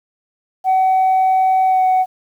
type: tone with pitch glide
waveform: sine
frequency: 755 to 746.3 Hz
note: F#5 to F#5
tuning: +35 to +15 cents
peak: -9 dBFS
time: 0.64-2.06 s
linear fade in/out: 50 ms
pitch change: -20 cents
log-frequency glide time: 1.65-1.85 s
effects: tanh soft clip ceiling -9 dBFS + 8-bit